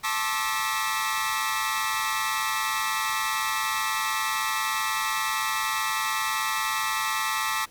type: tone cluster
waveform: sawtooth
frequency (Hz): 878 / 1076 / 1179 / 1312 / 1929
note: A5 / C6 / D6 / E6 / B6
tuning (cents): -4 / +48 / +6 / -9 / -41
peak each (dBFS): -28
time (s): 0.03-7.66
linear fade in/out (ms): 20
effects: pink hiss -54 dBFS RMS until 7.7 s